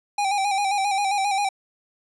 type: tone with vibrato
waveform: square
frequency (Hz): 797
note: G5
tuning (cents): +28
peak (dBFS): -21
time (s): 0.18-1.49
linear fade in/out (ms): 5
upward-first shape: square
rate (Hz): 7.5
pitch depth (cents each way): 49
effects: resampled to 24000 Hz